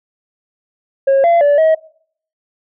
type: tone with pitch steps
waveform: sine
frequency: 544 / 682 / 578 / 637 Hz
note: C#5 / F5 / D5 / D#5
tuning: -33 / -41 / -28 / +41 cents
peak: -5 dBFS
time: 1.07-1.75 s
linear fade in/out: 10 ms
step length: 170 ms
effects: noise-tail reverb RT60 0.6 s tail -24 dB re dry + tanh soft clip ceiling -7 dBFS